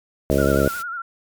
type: harmonic tone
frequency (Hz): 69.3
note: C#2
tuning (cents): 0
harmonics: 1 / 2 / 3 / 4 / 5 / 6 / 7 / 8 / 9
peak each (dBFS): -24 / -24 / -24 / -24 / -24 / -24 / -24 / -24 / -24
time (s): 0.3-0.68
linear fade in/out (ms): 0
type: noise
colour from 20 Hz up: white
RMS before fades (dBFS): -35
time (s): 0.3-0.83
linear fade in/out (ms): 20
type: tone with vibrato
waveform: sine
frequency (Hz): 1396.9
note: F6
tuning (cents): 0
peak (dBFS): -26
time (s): 0.38-1.02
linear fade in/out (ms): 5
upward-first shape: sine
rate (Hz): 11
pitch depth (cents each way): 72
effects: MP3 96 kbps